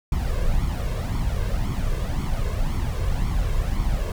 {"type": "noise with flanger", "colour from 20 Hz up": "brown", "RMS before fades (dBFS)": -23, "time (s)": [0.12, 4.12], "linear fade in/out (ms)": 2, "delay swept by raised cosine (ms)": [0.9, 1.9], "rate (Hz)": 1.9, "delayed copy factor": 0.65, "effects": []}